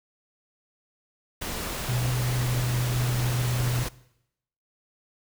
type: noise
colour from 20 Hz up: pink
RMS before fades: -32 dBFS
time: 1.41-3.89 s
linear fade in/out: 10 ms
type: tone with pitch glide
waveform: sine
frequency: 123.47 to 122.69 Hz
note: B2 to B2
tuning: 0 to -11 cents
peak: -24 dBFS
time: 1.88-3.84 s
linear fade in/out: 10 ms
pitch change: -11 cents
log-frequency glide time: 2.48-3.45 s
effects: noise-tail reverb RT60 0.8 s tail -20 dB re dry